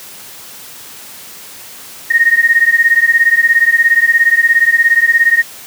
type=beating tone pair; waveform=sine; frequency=1849 / 1866 Hz; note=A#6 / A#6; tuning=-15 / +1 cents; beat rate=17 Hz; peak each=-10 dBFS; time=2.1-5.43 s; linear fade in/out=10 ms; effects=white hiss -33 dBFS RMS until 5.66 s + high-pass 80 Hz 12 dB/octave